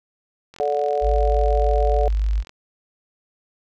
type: click train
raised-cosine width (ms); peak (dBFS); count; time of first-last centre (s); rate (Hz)
0.2; -25; 86; 0.54-2.494; 43.5
type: harmonic tone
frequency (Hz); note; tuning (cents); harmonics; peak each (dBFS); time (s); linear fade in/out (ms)
145.6; D3; -15; 3 / 4 / 5; -23 / -23 / -23; 0.6-2.08; 0
type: tone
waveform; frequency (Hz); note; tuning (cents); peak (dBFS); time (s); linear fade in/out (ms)
sine; 52.3; G#1; +13; -17; 1.01-2.44; 50
effects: none